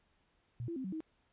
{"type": "tone with pitch steps", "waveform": "sine", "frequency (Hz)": [119.5, 337.6, 261.9, 188.5, 317.2], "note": ["A#2", "E4", "C4", "F#3", "D#4"], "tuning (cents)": [43, 41, 2, 32, 33], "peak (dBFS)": -37, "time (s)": [0.6, 1.005], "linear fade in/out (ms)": 0, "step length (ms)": 81, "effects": ["pink hiss -74 dBFS RMS until 1.32 s", "resampled to 8000 Hz"]}